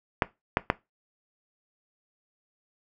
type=clicks; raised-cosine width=0.5 ms; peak=-5 dBFS; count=3; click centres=0.222 / 0.571 / 0.701 s; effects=noise-tail reverb RT60 0.2 s tail -18 dB re dry